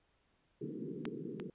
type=band-pass noise; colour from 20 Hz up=white; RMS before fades=-43 dBFS; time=0.61-1.5 s; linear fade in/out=2 ms; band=130 to 450 Hz; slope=96 dB/octave
type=clicks; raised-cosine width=0.3 ms; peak=-24 / -30 dBFS; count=2; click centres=1.054 / 1.399 s
effects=pink hiss -75 dBFS RMS until 1.54 s + resampled to 8000 Hz